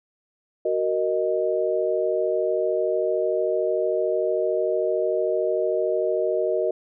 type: chord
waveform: sine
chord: D# minor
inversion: first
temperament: just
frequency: 373.4 / 466.7 / 622.3 Hz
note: F#4 / A#4 / D#5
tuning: +16 / +2 / 0 cents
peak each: -25 / -25 / -24 dBFS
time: 0.65-6.71 s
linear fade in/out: 5 ms
effects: none